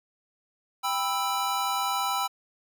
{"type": "chord", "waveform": "square", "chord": "E minor", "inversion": "first", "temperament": "just", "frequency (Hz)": [791.1, 988.9, 1318.5], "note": ["G5", "B5", "E6"], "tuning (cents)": [16, 2, 0], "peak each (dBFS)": -31, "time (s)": [0.83, 2.28], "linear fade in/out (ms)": 20, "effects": []}